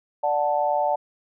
sine chord, D major, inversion none, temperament equal with one note detuned, 587.3 / 736.6 / 880 Hz, D5 / F#5 / A5, 0 / -8 / 0 cents, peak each -24 dBFS, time 0.23-0.96 s, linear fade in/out 10 ms, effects none

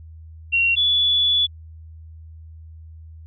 sine tone pair in turn, 2745 / 3433 Hz, F7 / A7, -31 / -43 cents, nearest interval major third, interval 388 cents, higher second, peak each -15 dBFS, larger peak neither, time 0.52-0.76 / 0.76-1.47 s, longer second, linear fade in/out 20 ms, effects added 80 Hz sine -38 dBFS peak until 3.26 s

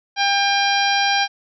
harmonic tone, 799 Hz, G5, 33 cents sharp, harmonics 1 / 2 / 3 / 4 / 5 / 6 / 7, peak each -19 / -22 / -24 / -25 / -26 / -27 / -27 dBFS, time 0.16-1.28 s, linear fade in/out 50 ms, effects none

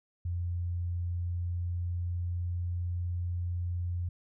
sine tone with pitch glide, 87.31 to 87.87 Hz, F2 to F2, 0 to +11 cents, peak -30 dBFS, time 0.25-4.09 s, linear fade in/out 5 ms, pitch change +11 cents, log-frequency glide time 0.96-2.91 s, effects none

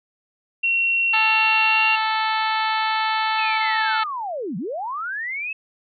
sine tone with pitch glide, 2731 to 2752 Hz, F7 to F7, -39 to -26 cents, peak -17 dBFS, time 0.63-1.96 s, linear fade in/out 10 ms, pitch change +13 cents, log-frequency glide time 1.67-1.84 s
harmonic tone, 438.8 Hz, A4, 5 cents flat, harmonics 2 / 3 / 4 / 5 / 6 / 7 / 8 / 9 / 10, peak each -22 / -26 / -28 / -30 / -32 / -33 / -34 / -35 / -36 dBFS, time 1.13-4.04 s, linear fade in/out 10 ms
sine linear two-way sweep, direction down then up, 2637 to 155.56 to 2637 Hz, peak -25 dBFS, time 3.38-5.53 s, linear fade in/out 5 ms, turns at 4.57 s
effects none

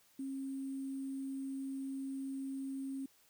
sine tone with sample-and-hold, 270 Hz, C#4, 45 cents flat, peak -38 dBFS, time 0.19-3.06 s, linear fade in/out 5 ms, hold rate 8820 Hz, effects white hiss -68 dBFS RMS until 3.29 s

